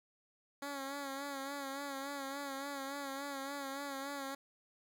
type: tone with vibrato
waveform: 10% pulse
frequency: 277.2 Hz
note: C#4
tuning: in tune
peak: -32 dBFS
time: 0.62-4.35 s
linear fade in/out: 5 ms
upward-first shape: sine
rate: 3.5 Hz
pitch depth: 49 cents each way
effects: none